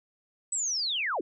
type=linear sweep; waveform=sine; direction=down; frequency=8080 to 264 Hz; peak=-27 dBFS; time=0.52-1.21 s; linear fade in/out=5 ms; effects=none